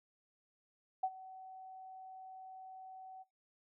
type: tone with ADSR envelope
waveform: sine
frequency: 755 Hz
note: F#5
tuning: 35 cents sharp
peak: -29 dBFS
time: 1.03-3.24 s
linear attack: 8 ms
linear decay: 52 ms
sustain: -20 dB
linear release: 25 ms
effects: noise-tail reverb RT60 0.2 s tail -20 dB re dry